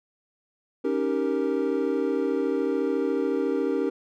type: chord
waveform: triangle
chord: Eb dominant seventh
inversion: third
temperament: equal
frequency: 277.2 / 311.1 / 392 / 466.2 Hz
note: Db4 / Eb4 / G4 / Bb4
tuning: 0 / 0 / 0 / 0 cents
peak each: -26 / -28 / -26 / -26 dBFS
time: 0.84-3.9 s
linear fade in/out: 10 ms
effects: none